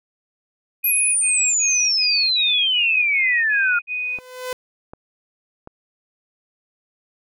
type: tone bursts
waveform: sine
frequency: 2489 Hz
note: D#7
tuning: in tune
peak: -22 dBFS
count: 9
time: 0.83-4.2 s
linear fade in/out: 50 ms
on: 330 ms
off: 50 ms
type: exponential sweep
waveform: sine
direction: down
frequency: 11840 to 1396.9 Hz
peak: -16 dBFS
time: 0.84-3.79 s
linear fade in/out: 5 ms
type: tone with exponential growth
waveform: sawtooth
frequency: 506 Hz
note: B4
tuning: 42 cents sharp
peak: -19 dBFS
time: 3.93-4.53 s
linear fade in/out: 2 ms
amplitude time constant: 130 ms
type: clicks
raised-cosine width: 1 ms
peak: -23 dBFS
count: 4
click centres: 4.187 / 4.528 / 4.935 / 5.674 s
effects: none